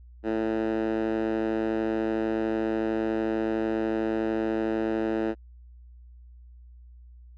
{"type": "tone with high-pass filter", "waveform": "10% pulse", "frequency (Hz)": 110.8, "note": "A2", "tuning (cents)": 13, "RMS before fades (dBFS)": -27, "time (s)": [0.23, 5.35], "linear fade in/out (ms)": 50, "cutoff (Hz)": 290, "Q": 2.7, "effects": ["added 60 Hz sine -46 dBFS peak until 7.37 s", "low-pass 2000 Hz 12 dB/octave"]}